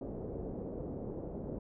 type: low-pass noise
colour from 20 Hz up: white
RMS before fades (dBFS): -41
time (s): 0.01-1.59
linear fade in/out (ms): 5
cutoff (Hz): 500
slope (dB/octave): 24
effects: none